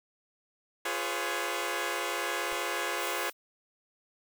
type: chord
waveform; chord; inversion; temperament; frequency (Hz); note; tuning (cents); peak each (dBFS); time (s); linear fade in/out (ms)
10% pulse; C# dominant seventh; first; equal with one note detuned; 349.2 / 415.3 / 504 / 554.4; E#4 / G#4 / B4 / C#5; 0 / 0 / +35 / 0; -28; 0.85-3.3; 5
type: noise with exponential decay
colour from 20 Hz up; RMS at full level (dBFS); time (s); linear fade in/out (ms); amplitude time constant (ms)
brown; -48; 2.52-2.61; 0; 18
type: noise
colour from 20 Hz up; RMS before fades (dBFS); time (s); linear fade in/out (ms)
blue; -43; 2.96-3.33; 50
effects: none